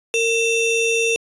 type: ring-modulated tone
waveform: square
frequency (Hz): 1568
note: G6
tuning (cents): 0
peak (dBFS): -14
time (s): 0.14-1.16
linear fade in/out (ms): 0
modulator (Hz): 1110
effects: resampled to 22050 Hz